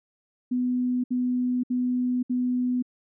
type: tone bursts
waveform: sine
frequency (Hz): 249.2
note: B3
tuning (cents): +16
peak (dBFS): -22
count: 4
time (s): 0.51-2.825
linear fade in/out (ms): 10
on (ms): 530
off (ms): 65
effects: none